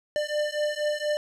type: beating tone pair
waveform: square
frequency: 595 / 599.2 Hz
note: D5 / D5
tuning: +22 / +35 cents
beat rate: 4.2 Hz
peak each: -29 dBFS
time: 0.16-1.17 s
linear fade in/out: 0 ms
effects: low-pass 7000 Hz 12 dB/octave